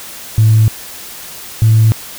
sine tone pair in turn, 109.9 / 110.79 Hz, A2 / A2, -2 / +12 cents, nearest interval unison, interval 14 cents, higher second, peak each -4 dBFS, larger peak neither, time 0.38-0.68 / 1.62-1.92 s, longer neither, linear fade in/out 0 ms, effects tanh soft clip ceiling -1 dBFS + white hiss -30 dBFS RMS until 2.18 s

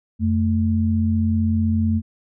sine tone pair together, 89.4 / 221.1 Hz, F2 / A3, +41 / +9 cents, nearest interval octave + major third, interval 1568 cents, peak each -19 dBFS, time 0.19-2.02 s, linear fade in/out 50 ms, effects none

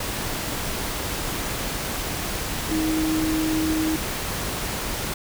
sine tone in noise, 315.2 Hz, D#4, 23 cents sharp, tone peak -21 dBFS, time 2.71-3.96 s, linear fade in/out 5 ms, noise pink, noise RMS -28 dBFS, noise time 0-5.14 s, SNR +4 dB, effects none

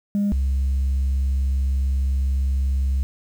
sine tone pair in turn, 202.8 / 67.19 Hz, G#3 / C2, -41 / +47 cents, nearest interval octave + perfect fifth, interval 1912 cents, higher first, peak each -16 dBFS, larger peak neither, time 0.15-0.32 / 0.32-3.03 s, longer second, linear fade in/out 0 ms, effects tanh soft clip ceiling -16 dBFS + 8-bit

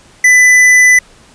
triangle tone with hard clipping, 1997 Hz, B6, 19 cents sharp, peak -5 dBFS, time 0.24-0.99 s, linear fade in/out 5 ms, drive 15 dB, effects pink hiss -43 dBFS RMS until 1.34 s + resampled to 22050 Hz

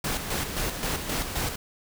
pink noise with tremolo, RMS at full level -28 dBFS, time 0.04-1.56 s, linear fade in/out 5 ms, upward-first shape square, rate 3.8 Hz, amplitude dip 50%, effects none

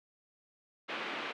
white band-pass noise, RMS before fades -39 dBFS, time 0.88-1.33 s, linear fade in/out 20 ms, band 220 to 2900 Hz, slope 24 dB/octave, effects none

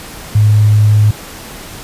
sine tone, 105.7 Hz, G#2, 31 cents sharp, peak -5 dBFS, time 0.35-1.11 s, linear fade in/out 5 ms, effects pink hiss -30 dBFS RMS until 1.83 s + resampled to 32000 Hz

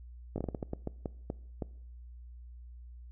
slowing click train, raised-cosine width 2 ms, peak -21 dBFS, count 12, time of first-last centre 0.36-1.622 s, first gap 20 ms, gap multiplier 1.32, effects noise-tail reverb RT60 0.7 s tail -22 dB re dry + added 60 Hz sine -46 dBFS peak until 3.11 s

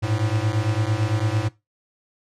square beating tone pair, 103.83 / 112.73 Hz, G#2 / A2, 0 / +42 cents, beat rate 8.9 Hz, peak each -24 dBFS, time 0.02-1.49 s, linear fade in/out 20 ms, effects noise-tail reverb RT60 0.2 s tail -18 dB re dry + low-pass 7000 Hz 12 dB/octave

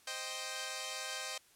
5% pulse chord, C minor, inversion none, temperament equal, 523.3 / 622.3 / 784 Hz, C5 / Eb5 / G5, 0 / 0 / 0 cents, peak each -32 dBFS, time 0.07-1.38 s, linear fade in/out 5 ms, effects white hiss -65 dBFS RMS until 1.55 s + low-pass 12000 Hz 12 dB/octave

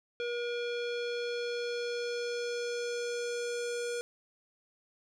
square tone with low-pass filter sweep, 478.7 Hz, A#4, 46 cents sharp, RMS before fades -35 dBFS, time 0.2-4.01 s, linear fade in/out 0 ms, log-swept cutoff 3300 to 8000 Hz, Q 1.9, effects none

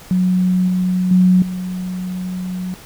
sine tone with level steps, 183.2 Hz, F#3, 17 cents flat, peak -12 / -14 / -8 / -21 dBFS, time 0.11-2.74 s, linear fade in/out 0 ms, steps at 0.68 / 1.11 / 1.42 s, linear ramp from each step 2 ms, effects pink hiss -40 dBFS RMS until 2.85 s

